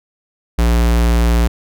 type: tone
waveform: square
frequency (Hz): 58.27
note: A#1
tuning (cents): 0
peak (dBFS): -11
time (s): 0.58-1.48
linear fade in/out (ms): 10
effects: none